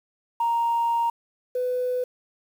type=tone pair in turn; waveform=sine; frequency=932.3 / 499.9 Hz; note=A#5 / B4; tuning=0 / +21 cents; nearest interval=major seventh; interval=1079 cents; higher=first; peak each=-19 / -22 dBFS; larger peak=first; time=0.4-1.1 / 1.55-2.04 s; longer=first; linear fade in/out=5 ms; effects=tanh soft clip ceiling -16 dBFS + 8-bit